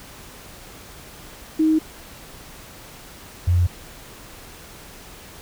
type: tone pair in turn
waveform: sine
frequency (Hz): 314.6 / 88.28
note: D#4 / F2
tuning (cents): +19 / +19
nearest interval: octave + minor seventh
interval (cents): 2200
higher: first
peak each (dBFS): -14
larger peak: neither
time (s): 1.59-1.79 / 3.47-3.67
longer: neither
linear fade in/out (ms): 10
effects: pink hiss -42 dBFS RMS until 5.41 s